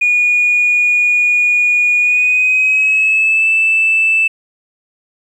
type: tone with pitch glide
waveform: sine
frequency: 2449 to 2640 Hz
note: D#7 to E7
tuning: -28 to +2 cents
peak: -8 dBFS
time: 0.01-4.28 s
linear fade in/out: 10 ms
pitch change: +130 cents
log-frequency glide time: 2-3.48 s
effects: tanh soft clip ceiling -5 dBFS + 8-bit